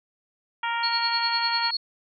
harmonic tone, 466.2 Hz, A#4, in tune, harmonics 2 / 3 / 4 / 5 / 6 / 7, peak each -27 / -31 / -33 / -35 / -37 / -38 dBFS, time 0.63-1.71 s, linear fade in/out 5 ms
sine tone with tremolo, 4343 Hz, C#8, 36 cents flat, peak -22 dBFS, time 0.83-1.77 s, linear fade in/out 5 ms, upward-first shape sine, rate 10 Hz, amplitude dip 70%
effects none

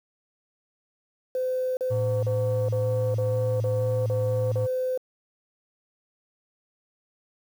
sine tone bursts, 512 Hz, C5, 38 cents flat, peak -23 dBFS, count 8, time 1.35-4.976 s, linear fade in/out 2 ms, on 420 ms, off 38 ms
sine tone with vibrato, 111.5 Hz, A2, 23 cents sharp, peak -23 dBFS, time 1.9-4.67 s, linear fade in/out 20 ms, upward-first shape square, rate 2.1 Hz, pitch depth 15 cents each way
effects tanh soft clip ceiling -18 dBFS + 8-bit

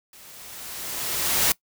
white noise with level ramp, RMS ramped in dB -48 to -19 dBFS, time 0.13-1.52 s, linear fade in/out 2 ms, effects noise-tail reverb RT60 0.1 s tail -21 dB re dry

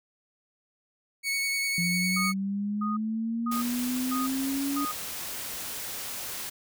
sawtooth tone with vibrato, 2217 Hz, C#7, in tune, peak -23 dBFS, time 1.23-2.34 s, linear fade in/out 50 ms, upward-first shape sine, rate 10 Hz, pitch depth 15 cents each way
sine linear sweep, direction up, 171.9 to 284.7 Hz, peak -27 dBFS, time 1.78-4.85 s, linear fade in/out 2 ms
sine tone bursts, 1239 Hz, D#6, 8 cents flat, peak -30 dBFS, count 5, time 2.16-4.92 s, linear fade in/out 10 ms, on 160 ms, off 490 ms
white noise, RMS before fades -36 dBFS, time 3.51-6.5 s, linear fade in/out 10 ms
effects none

